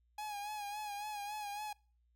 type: tone with vibrato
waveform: 45% pulse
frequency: 830.6 Hz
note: G#5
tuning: in tune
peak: -40 dBFS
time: 0.18-1.73 s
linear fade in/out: 5 ms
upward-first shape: sine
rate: 3.6 Hz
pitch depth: 47 cents each way
effects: noise-tail reverb RT60 0.4 s tail -25 dB re dry + added 59 Hz sine -70 dBFS peak until 2.15 s